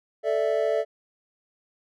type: chord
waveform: triangle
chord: A suspended fourth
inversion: none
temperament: just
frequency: 440 / 586.7 / 660 Hz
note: A4 / D5 / E5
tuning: 0 / -2 / +2 cents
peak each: -24 dBFS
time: 0.23-0.85 s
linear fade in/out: 50 ms
effects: none